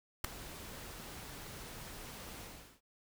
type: noise with ADSR envelope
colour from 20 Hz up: pink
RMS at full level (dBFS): -30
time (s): 0.24-2.81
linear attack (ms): 6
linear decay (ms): 4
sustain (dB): -18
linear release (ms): 410
effects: none